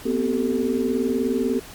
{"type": "tone cluster", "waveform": "sine", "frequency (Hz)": [239.7, 259.5, 387.2, 443.7], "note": ["A#3", "C4", "G4", "A4"], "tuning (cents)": [48, -14, -21, 14], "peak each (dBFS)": [-25, -24, -25, -26], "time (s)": [0.05, 1.6], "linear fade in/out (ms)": 10, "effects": ["pink hiss -41 dBFS RMS until 1.74 s", "MP3 96 kbps"]}